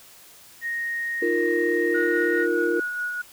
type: tone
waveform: sine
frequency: 1864.7 Hz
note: A#6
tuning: in tune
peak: -25 dBFS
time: 0.61-2.47 s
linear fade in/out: 50 ms
type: chord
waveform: sine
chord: Eb suspended second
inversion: none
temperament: equal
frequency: 311.1 / 349.2 / 466.2 Hz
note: Eb4 / F4 / Bb4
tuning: 0 / 0 / 0 cents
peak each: -28 / -23 / -24 dBFS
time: 1.22-2.8 s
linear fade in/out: 5 ms
type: tone with tremolo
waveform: sine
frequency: 1457 Hz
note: F#6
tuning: 27 cents flat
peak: -24 dBFS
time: 1.94-3.22 s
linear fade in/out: 10 ms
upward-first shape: sine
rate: 4.8 Hz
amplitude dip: 35%
effects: tanh soft clip ceiling -10 dBFS + white hiss -49 dBFS RMS until 3.32 s